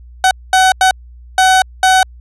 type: tone bursts at uneven times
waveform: 30% pulse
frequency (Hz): 752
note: F#5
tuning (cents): +28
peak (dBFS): -4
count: 5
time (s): 0.24-0.31 / 0.53-0.72 / 0.81-0.91 / 1.38-1.62 / 1.83-2.03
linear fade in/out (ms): 2
effects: added 60 Hz sine -34 dBFS peak until 2.2 s + resampled to 24000 Hz